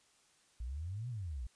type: exponential two-way sweep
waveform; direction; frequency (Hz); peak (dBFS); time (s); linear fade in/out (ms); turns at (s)
sine; up then down; 55 to 127.7 to 55; -38; 0.6-1.47; 5; 1.09
effects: white hiss -69 dBFS RMS until 1.55 s + resampled to 22050 Hz